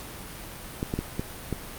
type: clicks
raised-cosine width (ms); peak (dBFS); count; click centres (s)
3; -14; 5; 0.829 / 0.939 / 0.99 / 1.195 / 1.527
effects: pink hiss -40 dBFS RMS until 1.78 s + Opus 48 kbps